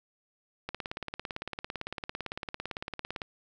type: click train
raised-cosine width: 0.3 ms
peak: -19 dBFS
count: 46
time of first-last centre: 0.69-3.218 s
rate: 17.8 Hz
effects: none